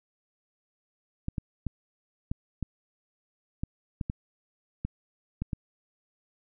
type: clicks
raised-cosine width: 5 ms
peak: -18 dBFS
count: 11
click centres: 1.284 / 1.382 / 1.667 / 2.315 / 2.627 / 3.635 / 4.012 / 4.099 / 4.85 / 5.42 / 5.532 s
effects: none